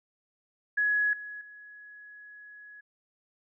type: tone with level steps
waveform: sine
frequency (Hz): 1681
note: G#6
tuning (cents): +20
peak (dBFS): -23 / -38 / -46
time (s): 0.77-2.81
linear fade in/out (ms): 10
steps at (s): 1.13 / 1.41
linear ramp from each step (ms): 2
effects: none